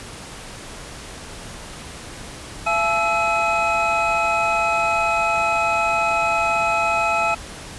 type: tone cluster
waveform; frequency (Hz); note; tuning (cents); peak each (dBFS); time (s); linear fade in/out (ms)
triangle; 677 / 857 / 1321 / 2533; E5 / A5 / E6 / D#7; +46 / -46 / +3 / +30; -21; 2.66-7.35; 10
effects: pink hiss -36 dBFS RMS until 7.78 s + resampled to 24000 Hz